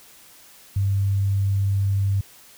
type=tone; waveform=sine; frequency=98.6 Hz; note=G2; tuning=11 cents sharp; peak=-18 dBFS; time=0.76-2.21 s; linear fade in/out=5 ms; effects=white hiss -49 dBFS RMS until 2.57 s